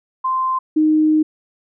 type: tone pair in turn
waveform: sine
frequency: 1041 / 309.5 Hz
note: C6 / D#4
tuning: -9 / -9 cents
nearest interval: octave + major sixth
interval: 2100 cents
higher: first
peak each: -16 / -11 dBFS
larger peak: second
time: 0.24-0.59 / 0.76-1.23 s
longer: second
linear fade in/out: 10 ms
effects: none